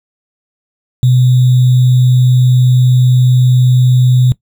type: tone with sample-and-hold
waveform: sine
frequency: 126 Hz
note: B2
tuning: 35 cents sharp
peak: -5 dBFS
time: 1.03-4.32 s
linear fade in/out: 0 ms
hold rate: 3675 Hz
effects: noise-tail reverb RT60 0.1 s tail -19 dB re dry